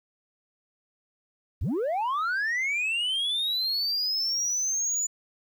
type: linear sweep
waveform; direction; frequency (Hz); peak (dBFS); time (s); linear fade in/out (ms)
sine; up; 50.5 to 7010; -22; 1.61-5.07; 10
effects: tanh soft clip ceiling -24 dBFS + 10-bit